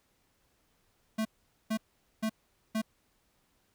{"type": "tone bursts", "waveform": "square", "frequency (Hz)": 219.6, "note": "A3", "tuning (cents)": -3, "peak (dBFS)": -29, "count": 4, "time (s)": [1.18, 2.818], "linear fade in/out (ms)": 10, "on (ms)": 72, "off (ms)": 450, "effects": ["pink hiss -72 dBFS RMS until 3.74 s"]}